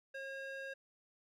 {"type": "tone with band-pass filter", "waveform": "square", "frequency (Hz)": 541, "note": "C#5", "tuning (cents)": -42, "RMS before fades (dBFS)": -45, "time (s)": [0.14, 0.74], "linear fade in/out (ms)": 10, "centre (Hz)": 1500, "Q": 1.4, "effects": []}